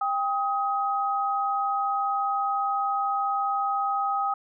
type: tone pair together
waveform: sine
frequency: 795 / 1260.8 Hz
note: G5 / D#6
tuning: +24 / +23 cents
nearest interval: minor sixth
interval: 799 cents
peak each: -26 dBFS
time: 0.01-4.34 s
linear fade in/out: 5 ms
effects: none